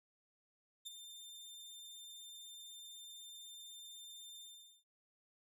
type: tone with ADSR envelope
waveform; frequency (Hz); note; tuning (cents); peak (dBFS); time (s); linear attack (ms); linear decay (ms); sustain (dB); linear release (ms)
sawtooth; 3596; A7; +37; -40; 0.85-4.84; 20; 21; -8; 430
effects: none